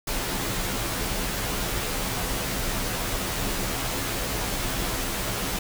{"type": "noise with comb filter", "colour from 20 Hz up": "pink", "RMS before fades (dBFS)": -28, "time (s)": [0.07, 5.59], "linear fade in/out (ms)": 5, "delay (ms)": 13, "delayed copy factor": -0.75, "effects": []}